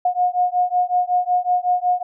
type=beating tone pair; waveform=sine; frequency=718 / 723.4 Hz; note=F5 / F#5; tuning=+48 / -39 cents; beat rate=5.4 Hz; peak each=-19 dBFS; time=0.05-2.03 s; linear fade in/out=5 ms; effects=none